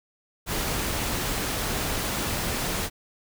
pink noise, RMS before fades -28 dBFS, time 0.46-2.9 s, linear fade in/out 50 ms, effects none

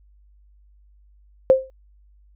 sine tone with exponential decay, 526 Hz, C5, 9 cents sharp, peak -6 dBFS, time 1.5-1.7 s, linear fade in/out 0 ms, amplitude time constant 42 ms, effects added 50 Hz sine -51 dBFS peak until 2.35 s

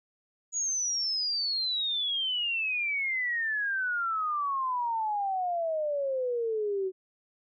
sine exponential sweep, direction down, 6840 to 370 Hz, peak -27 dBFS, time 0.52-6.92 s, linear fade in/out 50 ms, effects none

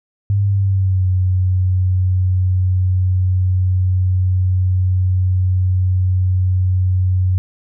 sine tone with pitch glide, 100.1 to 92.32 Hz, G2 to F#2, +37 to -3 cents, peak -12 dBFS, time 0.3-7.38 s, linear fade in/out 0 ms, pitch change -140 cents, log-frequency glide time 0.45-1.07 s, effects none

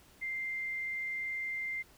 sine tone, 2093 Hz, C7, in tune, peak -34 dBFS, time 0.21-1.83 s, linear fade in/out 20 ms, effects pink hiss -61 dBFS RMS until 1.97 s

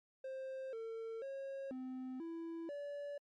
triangle tone with pitch steps, 528 / 451.6 / 544 / 257.6 / 331.5 / 575 Hz, C5 / A4 / C#5 / C4 / E4 / D5, +16 / +45 / -33 / -27 / +10 / -37 cents, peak -40 dBFS, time 0.24-3.18 s, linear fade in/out 5 ms, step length 490 ms, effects MP3 48 kbps

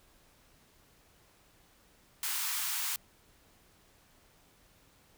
white high-pass noise, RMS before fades -34 dBFS, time 2.23-2.96 s, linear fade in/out 2 ms, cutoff 860 Hz, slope 48 dB/octave, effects pink hiss -64 dBFS RMS until 5.17 s

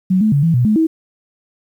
sine tone with pitch steps, 186.1 / 216.3 / 142.1 / 165.3 / 122.7 / 214.4 / 321.8 Hz, F#3 / A3 / C#3 / E3 / B2 / A3 / E4, +10 / -29 / +43 / +5 / -11 / -45 / -42 cents, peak -10 dBFS, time 0.1-0.87 s, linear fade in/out 10 ms, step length 110 ms, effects 8-bit

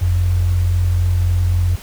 sine tone pair together, 45.38 / 89 Hz, F#1 / F2, -33 / +33 cents, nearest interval octave, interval 1166 cents, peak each -21 / -13 dBFS, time 0.01-1.76 s, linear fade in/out 10 ms, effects pink hiss -37 dBFS RMS until 1.82 s

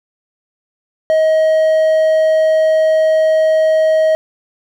triangle tone, 632 Hz, D#5, 27 cents sharp, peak -7 dBFS, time 1.1-4.15 s, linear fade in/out 0 ms, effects none

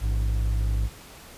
triangle tone pair together, 55.36 / 104.5 Hz, A1 / G#2, +11 / +11 cents, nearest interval major seventh, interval 1100 cents, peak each -20 / -28 dBFS, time 0-0.9 s, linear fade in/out 50 ms, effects pink hiss -46 dBFS RMS until 1.37 s + resampled to 32000 Hz

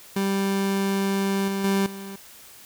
30% pulse tone with level steps, 196 Hz, G3, in tune, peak -19 / -22 / -17 / -32 dBFS, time 0.16-2.16 s, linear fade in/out 5 ms, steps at 1.48 / 1.64 / 1.86 s, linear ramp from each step 2 ms, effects white hiss -47 dBFS RMS until 2.65 s

